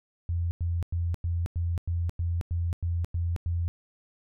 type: tone bursts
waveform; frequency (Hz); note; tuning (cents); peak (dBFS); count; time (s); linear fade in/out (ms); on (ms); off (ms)
sine; 85.5; F2; -36; -25; 11; 0.29-3.68; 0; 220; 97
effects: none